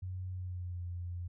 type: tone with pitch glide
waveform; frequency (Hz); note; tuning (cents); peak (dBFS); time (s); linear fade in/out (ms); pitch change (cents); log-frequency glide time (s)
sine; 92.2 to 87.99; F#2 to F2; -6 to +13; -37; 0.02-1.28; 10; -81; 0.31-0.83
effects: none